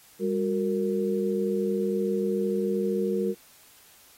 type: tone cluster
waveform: sine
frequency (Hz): 199.4 / 367.5 / 460.6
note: G3 / F#4 / A#4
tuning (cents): +30 / -12 / -21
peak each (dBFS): -28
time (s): 0.19-3.35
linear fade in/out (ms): 50
effects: white hiss -55 dBFS RMS until 4.17 s + AAC 48 kbps